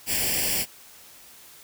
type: noise with comb filter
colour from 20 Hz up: white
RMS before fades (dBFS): -25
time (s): 0.06-0.66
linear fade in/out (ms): 50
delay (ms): 0.39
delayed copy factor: +0.8
effects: white hiss -49 dBFS RMS until 1.63 s